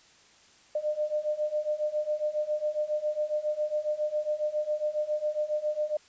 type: beating tone pair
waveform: sine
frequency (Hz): 600 / 607.3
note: D5 / D#5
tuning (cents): +37 / -42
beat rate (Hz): 7.3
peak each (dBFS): -31 / -29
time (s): 0.75-5.97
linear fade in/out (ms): 5
effects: white hiss -58 dBFS RMS until 6.08 s + resampled to 16000 Hz